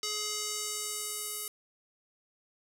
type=tone with band-pass filter sweep; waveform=square; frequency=421.5 Hz; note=G#4; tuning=26 cents sharp; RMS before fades=-36 dBFS; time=0.03-1.48 s; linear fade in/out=2 ms; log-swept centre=5500 to 11000 Hz; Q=1.7; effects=none